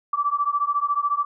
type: beating tone pair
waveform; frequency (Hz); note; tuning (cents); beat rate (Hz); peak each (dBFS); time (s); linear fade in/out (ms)
sine; 1153 / 1167; D6 / D6; -32 / -11; 14; -23; 0.13-1.25; 5
effects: none